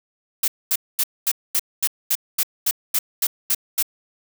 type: noise bursts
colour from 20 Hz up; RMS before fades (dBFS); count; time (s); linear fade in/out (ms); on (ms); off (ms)
blue; -19; 13; 0.43-3.827; 5; 49; 230
effects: none